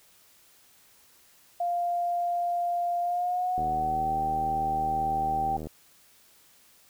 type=tone with pitch glide; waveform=sine; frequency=698.5 to 779.5 Hz; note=F5 to G5; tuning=0 to -10 cents; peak=-25 dBFS; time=1.6-5.57 s; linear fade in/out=5 ms; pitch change=+190 cents; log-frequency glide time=3.01-4.2 s
type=click train; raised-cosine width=2 ms; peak=-24 dBFS; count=164; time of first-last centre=3.58-5.67 s; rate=78 Hz
effects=white hiss -59 dBFS RMS until 6.89 s

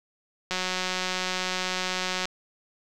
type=click train; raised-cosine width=0.2 ms; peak=-11 dBFS; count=322; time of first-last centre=0.51-2.255 s; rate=184 Hz; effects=none

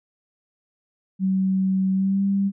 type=tone with pitch glide; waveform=sine; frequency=190 to 197.27 Hz; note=F#3 to G3; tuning=+46 to +11 cents; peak=-18 dBFS; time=1.19-2.52 s; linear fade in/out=50 ms; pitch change=+65 cents; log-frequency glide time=1.93-2.23 s; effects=none

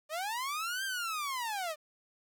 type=linear two-way sweep; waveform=sawtooth; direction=up then down; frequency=587.3 to 1600 to 587.3 Hz; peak=-30 dBFS; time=0.09-1.76 s; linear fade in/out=50 ms; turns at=0.84 s; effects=11-bit

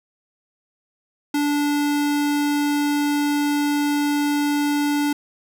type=tone; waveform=square; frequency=291.1 Hz; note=D4; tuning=15 cents flat; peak=-19 dBFS; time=1.34-5.13 s; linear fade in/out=5 ms; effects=none

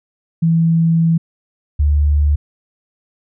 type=tone pair in turn; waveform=sine; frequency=164.81 / 73.41 Hz; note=E3 / D2; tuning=0 / 0 cents; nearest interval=octave + major second; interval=1400 cents; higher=first; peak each=-10 dBFS; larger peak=neither; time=0.42-1.18 / 1.79-2.36 s; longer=first; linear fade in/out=10 ms; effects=none

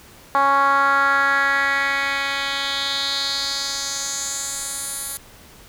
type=tone with band-pass filter sweep; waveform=10% pulse; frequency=277.2 Hz; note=C#4; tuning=in tune; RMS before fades=-21 dBFS; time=0.35-5.17 s; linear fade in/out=0 ms; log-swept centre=1000 to 11000 Hz; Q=2.9; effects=pink hiss -46 dBFS RMS until 5.68 s

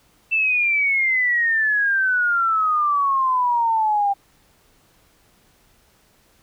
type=exponential sweep; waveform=sine; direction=down; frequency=2670 to 790 Hz; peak=-16 dBFS; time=0.31-4.14 s; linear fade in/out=20 ms; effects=pink hiss -58 dBFS RMS until 6.42 s

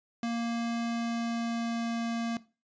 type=tone with pitch glide; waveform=square; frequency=233.1 to 231.6 Hz; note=A#3 to A#3; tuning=0 to -11 cents; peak=-30 dBFS; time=0.23-2.37 s; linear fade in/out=2 ms; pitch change=-11 cents; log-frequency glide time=0.84-2.07 s; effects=noise-tail reverb RT60 0.3 s tail -17 dB re dry + resampled to 16000 Hz

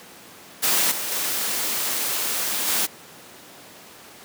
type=noise with level steps; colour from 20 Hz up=white; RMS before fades=-20 / -28 / -25 / -22 dBFS; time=0.62-2.87 s; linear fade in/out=20 ms; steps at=0.91 / 1.11 / 2.67 s; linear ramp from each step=10 ms; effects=pink hiss -44 dBFS RMS until 4.24 s + high-pass 200 Hz 12 dB/octave

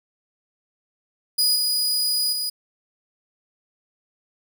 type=tone with level steps; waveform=sawtooth; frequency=4933 Hz; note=D#8; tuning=16 cents flat; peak=-14 / -17 / -21 dBFS; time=1.38-2.5 s; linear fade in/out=10 ms; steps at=1.55 / 2.32 s; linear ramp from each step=10 ms; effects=none

